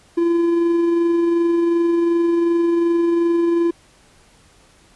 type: tone with amplitude modulation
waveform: triangle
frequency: 339.6 Hz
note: F4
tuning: 48 cents flat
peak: -11 dBFS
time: 0.17-3.71 s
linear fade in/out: 10 ms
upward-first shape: sine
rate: 22.7 Hz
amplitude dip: 25%
effects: pink hiss -52 dBFS RMS until 4.95 s + resampled to 24000 Hz